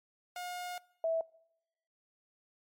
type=tone pair in turn; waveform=sawtooth / sine; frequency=716 / 654.2 Hz; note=F5 / E5; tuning=+43 / -13 cents; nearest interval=major second; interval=156 cents; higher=first; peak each=-35 / -28 dBFS; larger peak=second; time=0.36-0.78 / 1.04-1.21 s; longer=first; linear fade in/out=2 ms; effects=noise-tail reverb RT60 0.8 s tail -23 dB re dry + MP3 64 kbps